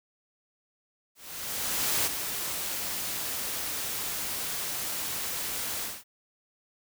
white noise with ADSR envelope, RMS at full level -26 dBFS, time 1.15-6.04 s, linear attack 910 ms, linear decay 21 ms, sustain -7 dB, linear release 220 ms, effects none

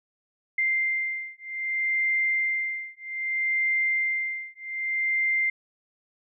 sine beating tone pair, 2093 / 2093.63 Hz, C7 / C7, 0 / +1 cents, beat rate 0.63 Hz, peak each -27 dBFS, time 0.58-5.5 s, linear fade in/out 5 ms, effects none

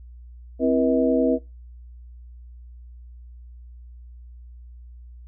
sine tone cluster, 261.6 / 331.9 / 481.6 / 638 Hz, C4 / E4 / B4 / D#5, 0 / +12 / -44 / +43 cents, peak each -20 / -25 / -22 / -25 dBFS, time 0.59-1.39 s, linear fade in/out 50 ms, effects noise-tail reverb RT60 0.2 s tail -18 dB re dry + added 60 Hz sine -40 dBFS peak until 5.27 s

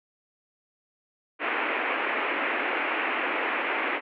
white band-pass noise, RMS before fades -28 dBFS, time 1.39-4.01 s, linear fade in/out 50 ms, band 260 to 2600 Hz, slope 48 dB/octave, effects none

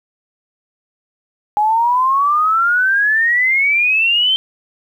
sine exponential sweep, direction up, 828 to 3136 Hz, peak -11 dBFS, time 1.57-4.36 s, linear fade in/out 0 ms, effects 8-bit

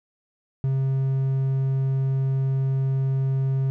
triangle tone, 134.1 Hz, C3, 43 cents sharp, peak -18 dBFS, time 0.64-3.7 s, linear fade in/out 0 ms, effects none

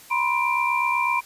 sine tone cluster, 965 / 1033 / 2361 Hz, B5 / C6 / D7, -40 / -22 / +9 cents, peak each -24 dBFS, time 0.1-1.21 s, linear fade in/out 20 ms, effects white hiss -47 dBFS RMS until 1.25 s + resampled to 32000 Hz

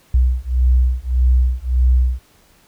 sine beating tone pair, 61.8 / 63.5 Hz, B1 / B1, +2 / +49 cents, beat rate 1.7 Hz, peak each -15 dBFS, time 0.14-2.19 s, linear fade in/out 5 ms, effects pink hiss -53 dBFS RMS until 2.67 s

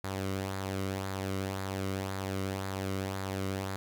sawtooth tone with flanger, 96.2 Hz, G2, 32 cents flat, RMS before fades -35 dBFS, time 0.04-3.76 s, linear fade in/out 0 ms, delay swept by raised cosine 0.34 to 1.2 ms, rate 1.9 Hz, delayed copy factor -0.5, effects none

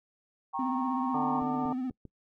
sine chord, G diminished, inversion none, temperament equal with one note detuned, 784 / 932.3 / 1090.9 Hz, G5 / Bb5 / Db6, 0 / 0 / -28 cents, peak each -35 dBFS, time 0.53-1.41 s, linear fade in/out 20 ms
triangle tone with vibrato, 256.1 Hz, C4, 37 cents flat, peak -28 dBFS, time 0.59-1.9 s, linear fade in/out 2 ms, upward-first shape sine, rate 16 Hz, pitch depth 51 cents each way
harmonic tone, 149 Hz, D3, 25 cents sharp, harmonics 1 / 2 / 3 / 4 / 5 / 6 / 8, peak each -42 / -43 / -41 / -45 / -35 / -36 / -38 dBFS, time 1.14-1.73 s, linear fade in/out 5 ms
clicks, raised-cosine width 3 ms, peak -32 dBFS, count 4, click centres 1.42 / 1.655 / 1.909 / 2.053 s
effects noise-tail reverb RT60 0.1 s tail -24 dB re dry

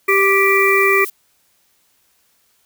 harmonic tone, 392 Hz, G4, in tune, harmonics 1 / 3 / 5 / 6, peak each -15 / -18 / -17 / -16 dBFS, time 0.08-1.05 s, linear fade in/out 10 ms
violet noise, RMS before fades -29 dBFS, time 0.08-1.1 s, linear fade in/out 5 ms
effects white hiss -60 dBFS RMS until 2.65 s

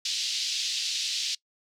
white band-pass noise, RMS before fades -30 dBFS, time 0.05-1.35 s, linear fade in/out 5 ms, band 3100 to 5300 Hz, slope 24 dB/octave, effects noise-tail reverb RT60 0.1 s tail -23 dB re dry

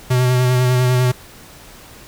square tone with vibrato, 126 Hz, B2, 35 cents sharp, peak -13 dBFS, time 0.1-1.12 s, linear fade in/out 10 ms, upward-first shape sine, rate 10 Hz, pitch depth 21 cents each way, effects pink hiss -41 dBFS RMS until 2.07 s

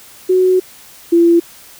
sine tone pair in turn, 370 / 339.5 Hz, F#4 / F4, 0 / -49 cents, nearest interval minor second, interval 149 cents, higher first, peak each -8 / -6 dBFS, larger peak second, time 0.29-0.6 / 1.12-1.4 s, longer first, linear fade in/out 10 ms, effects white hiss -40 dBFS RMS until 1.79 s

